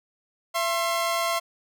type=tone pair together; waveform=sawtooth; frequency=673.8 / 1065 Hz; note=E5 / C6; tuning=+38 / +30 cents; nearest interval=minor sixth; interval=792 cents; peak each=-22 / -23 dBFS; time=0.54-1.4 s; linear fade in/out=20 ms; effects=none